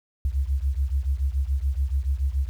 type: beating tone pair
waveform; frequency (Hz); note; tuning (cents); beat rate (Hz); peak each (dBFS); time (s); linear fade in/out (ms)
sine; 65.41 / 72.41; C2 / D2; 0 / -24; 7; -23 / -25; 0.25-2.49; 0
effects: tanh soft clip ceiling -14 dBFS + 9-bit